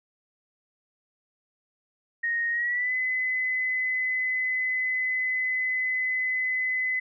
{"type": "tone with pitch glide", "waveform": "sine", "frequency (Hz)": [1864.7, 2022], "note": ["A#6", "B6"], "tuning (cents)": [0, 40], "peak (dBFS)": -24, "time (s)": [2.23, 7], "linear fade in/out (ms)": 10, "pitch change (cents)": 140, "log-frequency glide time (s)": [2.51, 2.94], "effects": []}